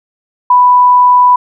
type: tone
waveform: sine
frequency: 990 Hz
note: B5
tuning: 4 cents sharp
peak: -3 dBFS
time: 0.5-1.36 s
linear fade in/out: 5 ms
effects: none